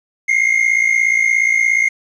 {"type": "tone pair together", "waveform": "triangle", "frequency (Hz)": [2099, 2156], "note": ["C7", "C#7"], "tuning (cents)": [5, -49], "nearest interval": "unison", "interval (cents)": 46, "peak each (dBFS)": -13, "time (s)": [0.28, 1.89], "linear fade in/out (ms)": 10, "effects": ["resampled to 22050 Hz", "8-bit"]}